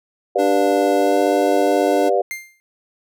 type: chord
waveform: sine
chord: G dominant seventh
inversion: none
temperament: just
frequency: 392 / 490 / 588 / 705.6 Hz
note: G4 / B4 / D5 / F5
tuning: 0 / -14 / +2 / +18 cents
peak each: -20 dBFS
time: 0.35-2.22 s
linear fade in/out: 10 ms
type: tone with pitch glide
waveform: square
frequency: 294.3 to 297.4 Hz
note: D4 to D4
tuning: +4 to +22 cents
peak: -21 dBFS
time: 0.38-2.1 s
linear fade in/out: 20 ms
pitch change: +18 cents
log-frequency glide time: 0.96-1.17 s
type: tone with exponential decay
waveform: 45% pulse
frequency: 2100 Hz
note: C7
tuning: 6 cents sharp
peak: -22 dBFS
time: 2.31-2.6 s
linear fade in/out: 0 ms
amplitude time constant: 62 ms
effects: none